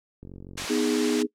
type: click train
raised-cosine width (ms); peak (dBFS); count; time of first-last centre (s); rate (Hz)
3; -29; 20; 0.23-0.642; 46.1
type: band-pass noise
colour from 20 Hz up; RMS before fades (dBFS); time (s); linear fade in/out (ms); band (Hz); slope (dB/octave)
white; -34; 0.57-1.23; 10; 270 to 6100; 12
type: chord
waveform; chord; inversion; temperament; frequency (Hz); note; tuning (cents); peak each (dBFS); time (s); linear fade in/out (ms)
sine; G# minor; first; equal; 246.9 / 311.1 / 415.3; B3 / D#4 / G#4; 0 / 0 / 0; -26; 0.69-1.27; 20
effects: noise-tail reverb RT60 0.1 s tail -21 dB re dry + low-pass 12000 Hz 12 dB/octave